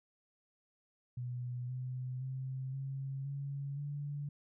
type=tone with pitch steps; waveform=sine; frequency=123.47 / 127.38 / 131.42 / 135.58 / 139.88 / 144.31 Hz; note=B2 / C3 / C3 / C#3 / C#3 / D3; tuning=0 / -46 / +8 / -38 / +16 / -30 cents; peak=-37 dBFS; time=1.17-4.29 s; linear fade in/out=5 ms; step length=520 ms; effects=none